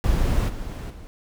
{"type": "noise with level steps", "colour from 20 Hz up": "brown", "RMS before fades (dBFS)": [-21, -31, -39], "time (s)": [0.04, 1.07], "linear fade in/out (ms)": 0, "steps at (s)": [0.48, 0.89], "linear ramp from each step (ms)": 20, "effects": []}